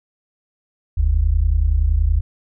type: tone pair together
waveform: sine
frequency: 45.36 / 76 Hz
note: F#1 / D#2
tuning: -34 / -40 cents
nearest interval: major sixth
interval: 894 cents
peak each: -16 dBFS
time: 0.97-2.21 s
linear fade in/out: 10 ms
effects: none